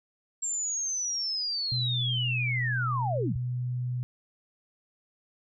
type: linear sweep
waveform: sine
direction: down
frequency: 7459 to 51.2 Hz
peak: -28 dBFS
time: 0.42-3.37 s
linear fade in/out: 10 ms
type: tone with pitch glide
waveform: sine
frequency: 123.47 to 124.19 Hz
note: B2 to B2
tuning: 0 to +10 cents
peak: -28 dBFS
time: 1.72-4.03 s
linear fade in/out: 0 ms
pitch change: +10 cents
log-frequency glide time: 2.64-3.73 s
effects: none